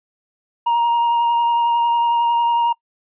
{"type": "tone with vibrato", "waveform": "triangle", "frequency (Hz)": 940, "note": "A#5", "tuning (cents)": 14, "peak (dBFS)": -12, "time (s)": [0.66, 2.73], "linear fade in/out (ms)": 10, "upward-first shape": "sine", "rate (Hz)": 11, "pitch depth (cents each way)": 12, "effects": ["noise-tail reverb RT60 0.1 s tail -24 dB re dry", "resampled to 8000 Hz"]}